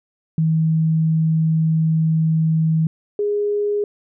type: tone pair in turn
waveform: sine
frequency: 160 / 412.6 Hz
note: D#3 / G#4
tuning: +49 / -11 cents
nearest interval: octave + major third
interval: 1640 cents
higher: second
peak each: -14 / -17 dBFS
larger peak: first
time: 0.38-2.87 / 3.19-3.84 s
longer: first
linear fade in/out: 2 ms
effects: none